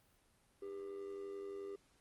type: tone with amplitude modulation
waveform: triangle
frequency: 398.1 Hz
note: G4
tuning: 27 cents sharp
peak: -39 dBFS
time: 0.62-1.76 s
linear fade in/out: 5 ms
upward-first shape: sine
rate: 91.4 Hz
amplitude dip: 60%
effects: pink hiss -72 dBFS RMS until 2 s + Opus 32 kbps